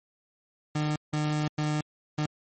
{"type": "tone bursts at uneven times", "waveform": "30% pulse", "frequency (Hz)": 151.1, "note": "D3", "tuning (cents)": 50, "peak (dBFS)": -23, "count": 4, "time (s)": [[0.75, 0.96], [1.13, 1.48], [1.58, 1.81], [2.18, 2.26]], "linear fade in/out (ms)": 5, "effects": ["MP3 32 kbps"]}